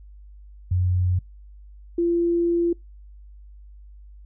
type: tone pair in turn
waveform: sine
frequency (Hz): 90.6 / 342.1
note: F#2 / F4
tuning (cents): -36 / -36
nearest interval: octave + major seventh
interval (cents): 2300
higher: second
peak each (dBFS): -18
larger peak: neither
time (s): 0.71-1.19 / 1.98-2.73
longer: second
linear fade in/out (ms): 5
effects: noise-tail reverb RT60 0.2 s tail -26 dB re dry + added 50 Hz sine -42 dBFS peak until 4.25 s